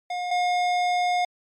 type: tone pair in turn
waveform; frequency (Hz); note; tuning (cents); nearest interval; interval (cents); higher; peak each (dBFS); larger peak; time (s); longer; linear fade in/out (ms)
square; 716 / 716; F5 / F5; +43 / +43; unison; 0; neither; -27 / -21; second; 0.1-0.31 / 0.31-1.25; second; 5
effects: low-pass 5000 Hz 12 dB/octave + MP3 96 kbps